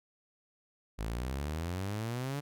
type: exponential sweep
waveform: sawtooth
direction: up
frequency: 51.91 to 146.83 Hz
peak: -30 dBFS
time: 0.98-2.41 s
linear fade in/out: 20 ms
effects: none